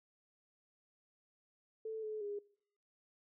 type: tone with pitch steps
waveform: sine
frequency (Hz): 441 / 430.4 / 409.5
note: A4 / A4 / G#4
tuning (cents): +4 / -38 / -24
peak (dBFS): -39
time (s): 1.85-2.39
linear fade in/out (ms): 5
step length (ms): 180
effects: noise-tail reverb RT60 0.7 s tail -25 dB re dry